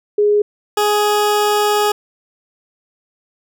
sine / 20% pulse tone pair in turn, 415.3 / 417 Hz, G#4 / G#4, 0 / +7 cents, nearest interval unison, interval 7 cents, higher second, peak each -10 / -8 dBFS, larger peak second, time 0.18-0.42 / 0.77-1.92 s, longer second, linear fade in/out 5 ms, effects none

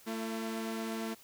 sawtooth tone pair together, 223.3 / 339.3 Hz, A3 / F4, +26 / -50 cents, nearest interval perfect fifth, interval 724 cents, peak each -32 / -38 dBFS, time 0.06-1.15 s, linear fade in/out 20 ms, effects white hiss -58 dBFS RMS until 1.23 s

